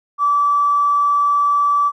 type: tone with tanh clipping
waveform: triangle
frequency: 1156 Hz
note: D6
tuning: 28 cents flat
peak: -12 dBFS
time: 0.18-1.92 s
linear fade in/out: 50 ms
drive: 3 dB
effects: none